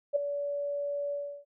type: tone with ADSR envelope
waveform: sine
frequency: 573 Hz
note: D5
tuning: 43 cents flat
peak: -20 dBFS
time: 0.13-1.45 s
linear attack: 29 ms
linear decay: 8 ms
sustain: -10 dB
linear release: 330 ms
effects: none